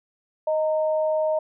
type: tone pair together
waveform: sine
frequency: 624 / 919.3 Hz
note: D#5 / A#5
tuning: +5 / -24 cents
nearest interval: perfect fifth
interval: 671 cents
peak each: -20 / -31 dBFS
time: 0.47-1.39 s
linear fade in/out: 5 ms
effects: none